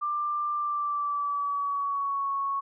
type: tone with pitch glide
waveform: sine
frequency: 1186 to 1106.6 Hz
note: D6 to C#6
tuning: +17 to -3 cents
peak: -26 dBFS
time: 0.01-2.61 s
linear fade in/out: 20 ms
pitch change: -120 cents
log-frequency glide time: 0.54-2.31 s
effects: none